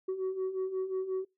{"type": "beating tone pair", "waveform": "sine", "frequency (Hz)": [372.8, 378.4], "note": ["F#4", "F#4"], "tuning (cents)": [13, 39], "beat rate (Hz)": 5.6, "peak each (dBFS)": [-35, -30], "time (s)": [0.08, 1.25], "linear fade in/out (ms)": 10, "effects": ["noise-tail reverb RT60 0.2 s tail -23 dB re dry", "tanh soft clip ceiling -28 dBFS"]}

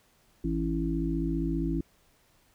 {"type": "harmonic tone", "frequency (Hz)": 55, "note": "A1", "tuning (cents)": 0, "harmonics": [1, 3, 5, 6], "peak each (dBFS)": [-32, -32, -32, -32], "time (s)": [0.44, 1.81], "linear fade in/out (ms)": 5, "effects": ["pink hiss -65 dBFS RMS until 2.54 s"]}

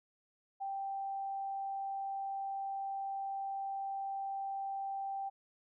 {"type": "tone", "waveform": "sine", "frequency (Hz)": 784, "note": "G5", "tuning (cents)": 0, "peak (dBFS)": -36, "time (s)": [0.6, 5.3], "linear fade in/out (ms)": 20, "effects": []}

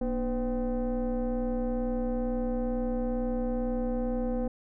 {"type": "tone with frequency modulation", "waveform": "sine", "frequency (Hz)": 237.9, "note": "A#3", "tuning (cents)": 35, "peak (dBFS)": -25, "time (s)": [0.01, 4.48], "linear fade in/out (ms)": 5, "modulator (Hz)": 269, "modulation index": 1.2, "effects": ["tanh soft clip ceiling -24 dBFS"]}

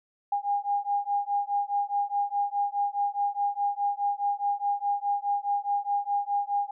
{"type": "beating tone pair", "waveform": "sine", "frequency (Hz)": [809, 813.8], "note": ["G#5", "G#5"], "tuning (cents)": [-46, -35], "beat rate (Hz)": 4.8, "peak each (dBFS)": -28, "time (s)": [0.32, 6.71], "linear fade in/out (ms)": 5, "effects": []}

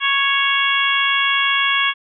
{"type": "harmonic tone", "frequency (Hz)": 554, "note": "C#5", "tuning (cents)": -1, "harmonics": [2, 3, 4, 5, 6], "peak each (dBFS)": [-21, -21, -21, -21, -21], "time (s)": [0, 1.94], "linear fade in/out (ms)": 50, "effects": []}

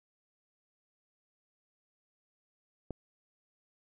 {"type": "click", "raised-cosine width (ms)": 2, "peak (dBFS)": -24, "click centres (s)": 2.907, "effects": []}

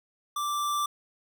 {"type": "tone with level ramp", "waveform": "square", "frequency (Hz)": 1174, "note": "D6", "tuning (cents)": -1, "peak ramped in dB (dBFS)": [-29, -26], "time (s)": [0.36, 0.86], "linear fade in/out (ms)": 5, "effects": []}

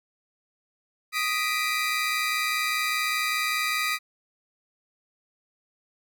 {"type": "tone cluster", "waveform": "30% pulse", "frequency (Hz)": [1245, 1917, 1997, 2365], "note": ["D#6", "A#6", "B6", "D7"], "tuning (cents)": [1, 48, 19, 12], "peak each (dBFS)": [-26, -30, -28, -27], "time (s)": [1.12, 3.99], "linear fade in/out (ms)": 50, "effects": []}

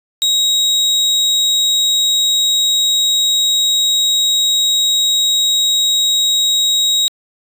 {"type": "tone", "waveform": "35% pulse", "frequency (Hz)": 3800, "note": "A#7", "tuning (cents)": 33, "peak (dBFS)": -9, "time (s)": [0.22, 7.08], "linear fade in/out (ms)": 0, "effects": ["resampled to 32000 Hz"]}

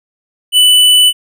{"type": "tone", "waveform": "square", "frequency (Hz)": 2983, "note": "F#7", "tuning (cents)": 13, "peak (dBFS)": -5, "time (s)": [0.52, 1.13], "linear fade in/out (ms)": 50, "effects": []}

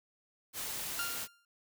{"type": "noise", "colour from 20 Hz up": "white", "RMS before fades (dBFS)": -39, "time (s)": [0.53, 1.28], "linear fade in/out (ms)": 50}
{"type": "tone with exponential decay", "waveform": "sawtooth", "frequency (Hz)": 1396.9, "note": "F6", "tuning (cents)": 0, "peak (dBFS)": -29, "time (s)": [0.99, 1.45], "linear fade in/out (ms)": 2, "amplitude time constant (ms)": 100}
{"effects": []}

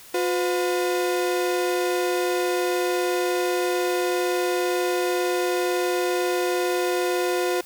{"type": "tone pair together", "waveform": "35% pulse", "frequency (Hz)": [358.2, 505.9], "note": ["F4", "B4"], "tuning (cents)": [44, 42], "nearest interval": "tritone", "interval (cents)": 598, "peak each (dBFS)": [-21, -25], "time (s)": [0.14, 7.61], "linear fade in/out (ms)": 5, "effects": ["white hiss -46 dBFS RMS until 7.65 s"]}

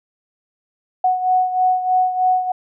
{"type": "beating tone pair", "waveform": "sine", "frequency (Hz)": [738, 741.2], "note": ["F#5", "F#5"], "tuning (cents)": [-5, 3], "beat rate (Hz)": 3.2, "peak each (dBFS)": [-15, -21], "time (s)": [1.04, 2.52], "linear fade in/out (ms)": 5, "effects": []}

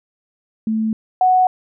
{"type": "tone pair in turn", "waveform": "sine", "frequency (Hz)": [220, 740], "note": ["A3", "F#5"], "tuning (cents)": [0, 0], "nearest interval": "octave + major sixth", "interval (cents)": 2100, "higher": "second", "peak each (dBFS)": [-16, -10], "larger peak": "second", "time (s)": [[0.67, 0.93], [1.21, 1.47]], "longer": "neither", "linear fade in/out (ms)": 2, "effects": []}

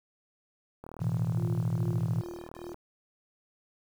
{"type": "click train", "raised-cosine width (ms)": 1, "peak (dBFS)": -29, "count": 76, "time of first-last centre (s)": [0.84, 2.744], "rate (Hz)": 39.4}
{"type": "chord", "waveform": "sine", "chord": "A suspended second", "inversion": "none", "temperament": "equal", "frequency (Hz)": [110, 123.47, 164.81], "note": ["A2", "B2", "E3"], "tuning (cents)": [0, 0, 0], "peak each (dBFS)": -31, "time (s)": [1, 2.22], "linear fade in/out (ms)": 20}
{"type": "tone with tremolo", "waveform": "sine", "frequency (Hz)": 349.2, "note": "F4", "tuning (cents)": 0, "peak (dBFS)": -38, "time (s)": [1.37, 2.74], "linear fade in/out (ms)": 10, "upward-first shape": "sine", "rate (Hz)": 2.4, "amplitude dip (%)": 90}
{"effects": ["9-bit"]}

